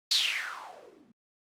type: noise with low-pass filter sweep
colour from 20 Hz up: violet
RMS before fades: -33 dBFS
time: 0.11-1.12 s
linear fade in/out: 5 ms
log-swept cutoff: 4500 to 210 Hz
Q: 5.6
effects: Opus 48 kbps